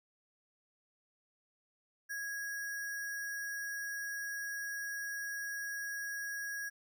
sine tone with sample-and-hold, 1655 Hz, G#6, 6 cents flat, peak -37 dBFS, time 2.09-6.7 s, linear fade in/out 20 ms, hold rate 7350 Hz, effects none

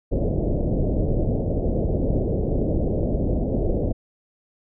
pink low-pass noise, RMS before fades -22 dBFS, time 0.11-3.93 s, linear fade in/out 20 ms, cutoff 620 Hz, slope 48 dB/octave, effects none

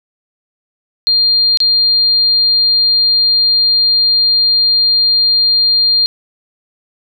sine tone with dropouts, 4200 Hz, C8, 6 cents sharp, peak -8 dBFS, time 1.07-6.06 s, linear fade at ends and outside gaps 0 ms, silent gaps 1.573-1.603 s, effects none

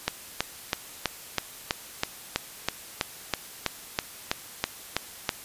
click train, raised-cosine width 0.2 ms, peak -6 dBFS, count 17, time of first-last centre 0.08-5.292 s, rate 3.07 Hz, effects white hiss -44 dBFS RMS until 5.44 s + resampled to 32000 Hz

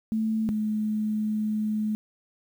sine tone pair in turn, 220 / 214.2 Hz, A3 / A3, 0 / -46 cents, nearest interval unison, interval 46 cents, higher first, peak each -23 / -24 dBFS, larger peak first, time 0.12-0.49 / 0.49-1.95 s, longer second, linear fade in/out 0 ms, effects 9-bit

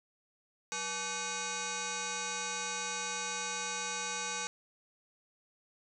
sine tone with frequency modulation, 2489 Hz, D#7, in tune, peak -34 dBFS, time 0.72-4.47 s, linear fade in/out 0 ms, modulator 669 Hz, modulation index 7.2, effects none

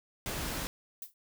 pink noise, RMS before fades -36 dBFS, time 0.26-0.67 s, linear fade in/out 0 ms
violet noise with exponential decay, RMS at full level -37 dBFS, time 1.02-1.14 s, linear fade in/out 2 ms, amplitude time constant 26 ms
effects none

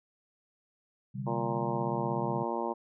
sine chord, C suspended second, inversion none, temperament just, 130.81 / 147.16 / 196.22 Hz, C3 / D3 / G3, 0 / +4 / +2 cents, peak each -36 / -40 / -38 dBFS, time 1.14-2.44 s, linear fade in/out 20 ms
harmonic tone, 116.54 Hz, A#2, in tune, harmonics 2 / 3 / 4 / 5 / 6 / 7 / 8 / 9, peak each -39 / -36 / -39 / -38 / -42 / -39 / -36 / -42 dBFS, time 1.26-2.74 s, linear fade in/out 20 ms
effects none

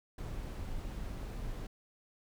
brown noise, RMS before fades -40 dBFS, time 0.18-1.67 s, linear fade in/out 5 ms, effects none

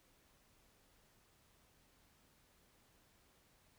silence, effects pink hiss -71 dBFS RMS until 3.78 s

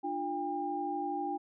sine tone cluster, 298.4 / 350.7 / 802 Hz, D4 / F4 / G5, +28 / +7 / +39 cents, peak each -38 / -39 / -34 dBFS, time 0.03-1.38 s, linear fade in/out 20 ms, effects none

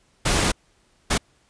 pink noise bursts at uneven times, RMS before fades -20 dBFS, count 2, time 0.25-0.52 / 1.1-1.18 s, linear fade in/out 10 ms, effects pink hiss -62 dBFS RMS until 1.49 s + resampled to 22050 Hz

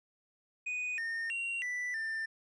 triangle tone with pitch steps, 2483 / 1828 / 2753 / 1976 / 1788 Hz, D#7 / A#6 / F7 / B6 / A6, -4 / -34 / -25 / 0 / +27 cents, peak -32 dBFS, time 0.66-2.26 s, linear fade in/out 10 ms, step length 320 ms, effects resampled to 22050 Hz

